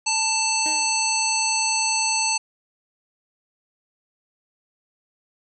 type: harmonic tone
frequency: 885 Hz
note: A5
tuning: 10 cents sharp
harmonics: 1 / 3 / 5 / 7 / 9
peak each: -26 / -26 / -26 / -26 / -26 dBFS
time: 0.06-2.38 s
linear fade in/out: 10 ms
type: tone with exponential decay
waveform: 25% pulse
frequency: 311.1 Hz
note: D#4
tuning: in tune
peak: -27 dBFS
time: 0.66-1.07 s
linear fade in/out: 0 ms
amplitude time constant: 87 ms
effects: none